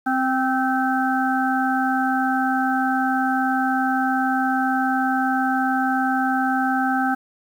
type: harmonic tone with a mistuned harmonic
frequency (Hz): 261.6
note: C4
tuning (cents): 0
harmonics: 1 / 3 / 5 / 6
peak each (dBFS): -22 / -22 / -28 / -25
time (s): 0.06-7.15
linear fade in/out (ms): 10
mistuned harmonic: 6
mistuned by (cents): -27
effects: 8-bit